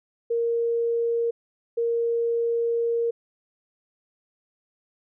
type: tone bursts at uneven times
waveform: sine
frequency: 466.2 Hz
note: A#4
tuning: in tune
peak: -21 dBFS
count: 2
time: 0.3-1.31 / 1.77-3.11 s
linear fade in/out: 10 ms
effects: none